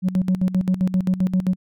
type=tone with tremolo; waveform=sine; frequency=185 Hz; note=F#3; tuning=in tune; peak=-13 dBFS; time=0.02-1.56 s; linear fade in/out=50 ms; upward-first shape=square; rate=7.6 Hz; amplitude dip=80%; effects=tanh soft clip ceiling -13 dBFS